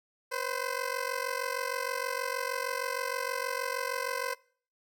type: ring-modulated tone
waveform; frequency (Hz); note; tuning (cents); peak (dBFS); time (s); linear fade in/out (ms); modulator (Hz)
15% pulse; 513; C5; -34; -22; 0.31-4.35; 20; 23.2
effects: noise-tail reverb RT60 0.5 s tail -25 dB re dry